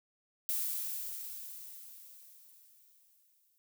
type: noise with exponential decay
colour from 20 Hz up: violet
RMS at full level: -33 dBFS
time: 0.49-3.58 s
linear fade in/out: 0 ms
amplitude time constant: 670 ms
effects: none